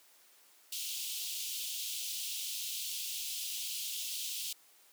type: high-pass noise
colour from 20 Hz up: pink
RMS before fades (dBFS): -39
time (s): 0.72-4.53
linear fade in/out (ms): 5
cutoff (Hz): 2800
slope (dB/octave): 48
effects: white hiss -63 dBFS RMS until 4.92 s + high-pass 300 Hz 12 dB/octave